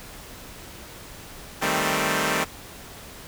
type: chord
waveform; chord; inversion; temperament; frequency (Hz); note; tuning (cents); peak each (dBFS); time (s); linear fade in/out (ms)
5% pulse; A half-diminished seventh; second; equal; 155.56 / 196 / 220 / 261.6; Eb3 / G3 / A3 / C4; 0 / 0 / 0 / 0; -16; 1.61-2.45; 20
effects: pink hiss -42 dBFS RMS until 3.27 s